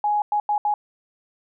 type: tone bursts at uneven times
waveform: sine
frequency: 834 Hz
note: G#5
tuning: 7 cents sharp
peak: -18 dBFS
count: 4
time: 0.04-0.22 / 0.32-0.4 / 0.49-0.58 / 0.65-0.74 s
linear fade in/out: 2 ms
effects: none